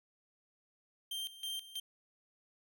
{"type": "tone with tremolo", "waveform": "45% pulse", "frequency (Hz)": 3157, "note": "G7", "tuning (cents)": 12, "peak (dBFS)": -37, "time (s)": [1.11, 1.8], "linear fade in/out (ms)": 5, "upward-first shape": "square", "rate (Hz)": 3.1, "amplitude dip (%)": 80, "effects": []}